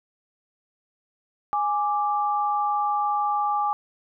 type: tone pair together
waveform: sine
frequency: 828.5 / 1174.7 Hz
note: G#5 / D6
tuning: -4 / 0 cents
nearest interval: tritone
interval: 604 cents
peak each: -23 / -25 dBFS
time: 1.53-3.73 s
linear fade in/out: 0 ms
effects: none